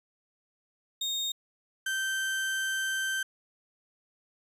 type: tone pair in turn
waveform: 35% pulse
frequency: 3700 / 1555.7 Hz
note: A#7 / G6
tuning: -14 / -14 cents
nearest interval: octave + minor third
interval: 1500 cents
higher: first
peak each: -27 dBFS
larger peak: neither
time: 1.01-1.32 / 1.86-3.23 s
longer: second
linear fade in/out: 5 ms
effects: resampled to 32000 Hz